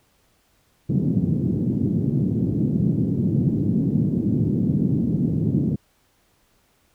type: band-pass noise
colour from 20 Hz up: pink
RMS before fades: -21 dBFS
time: 0.89-5.76 s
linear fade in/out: 10 ms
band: 120 to 280 Hz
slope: 24 dB/octave
effects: pink hiss -63 dBFS RMS until 6.94 s